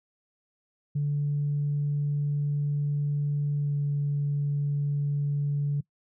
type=tone with pitch glide; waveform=sine; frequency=145.2 to 143.95 Hz; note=D3 to D3; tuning=-19 to -34 cents; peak=-23 dBFS; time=0.95-5.81 s; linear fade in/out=10 ms; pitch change=-15 cents; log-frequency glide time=3.58-3.75 s; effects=noise-tail reverb RT60 0.1 s tail -22 dB re dry + tanh soft clip ceiling -20 dBFS